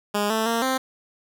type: tone with pitch steps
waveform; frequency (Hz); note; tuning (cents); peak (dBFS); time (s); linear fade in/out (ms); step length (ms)
10% pulse; 206.1 / 221.1 / 230.4 / 261.7; G#3 / A3 / A#3 / C4; -13 / +9 / -20 / 0; -13; 0.14-0.78; 10; 160
effects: none